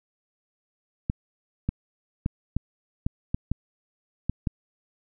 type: clicks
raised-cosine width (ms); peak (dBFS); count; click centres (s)
5; -12; 9; 1.099 / 1.69 / 2.261 / 2.566 / 3.065 / 3.345 / 3.516 / 4.296 / 4.472
effects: none